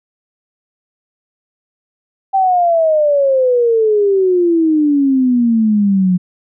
sine exponential sweep, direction down, 784 to 178.2 Hz, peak -9 dBFS, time 2.33-6.18 s, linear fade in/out 20 ms, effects none

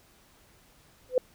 sine tone with exponential growth, 506 Hz, B4, 42 cents sharp, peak -15 dBFS, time 1.09-1.18 s, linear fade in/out 2 ms, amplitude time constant 19 ms, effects pink hiss -60 dBFS RMS until 1.34 s

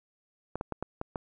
clicks, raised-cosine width 1 ms, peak -19 dBFS, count 6, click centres 0.556 / 0.611 / 0.723 / 0.826 / 1.014 / 1.158 s, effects none

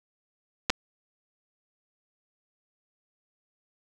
clicks, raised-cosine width 0.2 ms, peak -6 dBFS, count 2, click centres 0.698 / 0.702 s, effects none

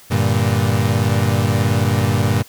35% pulse chord, G minor, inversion none, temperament equal, 98 / 116.54 / 146.83 Hz, G2 / Bb2 / D3, 0 / 0 / 0 cents, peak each -16 / -16 / -21 dBFS, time 0.1-2.43 s, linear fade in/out 20 ms, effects white hiss -45 dBFS RMS until 2.48 s

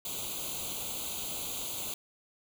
white noise with comb filter, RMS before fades -37 dBFS, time 0.05-1.94 s, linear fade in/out 2 ms, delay 0.28 ms, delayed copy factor +0.95, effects none

